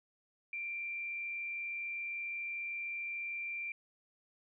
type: tone with frequency modulation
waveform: sine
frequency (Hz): 2366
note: D7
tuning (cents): +12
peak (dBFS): -37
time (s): 0.53-3.72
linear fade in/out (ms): 2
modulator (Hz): 85.2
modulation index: 0.4
effects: none

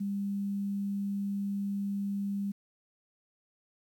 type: tone with quantisation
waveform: sine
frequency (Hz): 200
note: G3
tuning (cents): +35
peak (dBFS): -30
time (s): 0-2.52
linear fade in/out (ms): 10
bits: 10
effects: none

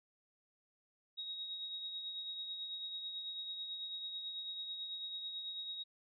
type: tone with tremolo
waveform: sine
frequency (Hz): 3783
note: A#7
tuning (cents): +25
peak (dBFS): -39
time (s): 1.17-5.84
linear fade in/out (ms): 20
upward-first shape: triangle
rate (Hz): 9.1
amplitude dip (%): 45
effects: none

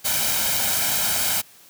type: noise with comb filter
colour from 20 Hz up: white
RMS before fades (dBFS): -22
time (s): 0.04-1.42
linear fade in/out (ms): 20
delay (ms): 1.3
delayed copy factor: +0.6
effects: white hiss -50 dBFS RMS until 1.69 s + high-pass 60 Hz 12 dB/octave

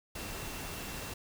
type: tone in noise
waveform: sine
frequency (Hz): 2708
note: E7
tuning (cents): +46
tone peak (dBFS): -51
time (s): 0.15-1.14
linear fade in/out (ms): 5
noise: pink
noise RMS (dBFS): -41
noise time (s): 0.15-1.14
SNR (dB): -13
effects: none

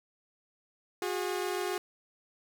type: tone pair together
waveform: sawtooth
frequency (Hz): 361.6 / 408.8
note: F#4 / G#4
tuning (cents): -40 / -27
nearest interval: major second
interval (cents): 213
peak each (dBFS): -29 / -31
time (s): 1.02-1.78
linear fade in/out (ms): 2
effects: none

